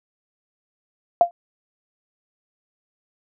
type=tone with exponential decay; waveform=sine; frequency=693 Hz; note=F5; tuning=14 cents flat; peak=-6 dBFS; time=1.21-1.31 s; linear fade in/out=1 ms; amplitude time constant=21 ms; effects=none